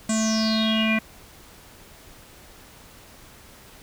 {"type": "tone with low-pass filter sweep", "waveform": "square", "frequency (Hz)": 220, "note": "A3", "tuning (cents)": 0, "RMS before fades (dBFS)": -22, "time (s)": [0.09, 0.99], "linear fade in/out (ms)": 5, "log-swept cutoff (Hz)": [7900, 2200], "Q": 9.9, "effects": ["pink hiss -48 dBFS RMS until 3.82 s"]}